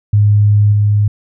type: tone with level steps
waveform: sine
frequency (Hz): 103.83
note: G#2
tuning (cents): 0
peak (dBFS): -6 / -8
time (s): 0.13-1.08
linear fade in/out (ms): 5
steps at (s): 0.72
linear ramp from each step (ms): 10
effects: none